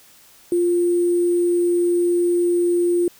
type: tone with sample-and-hold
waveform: sine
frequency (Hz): 349.5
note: F4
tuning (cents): +1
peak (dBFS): -15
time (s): 0.52-3.08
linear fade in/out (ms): 2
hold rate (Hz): 8820
effects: white hiss -50 dBFS RMS until 3.19 s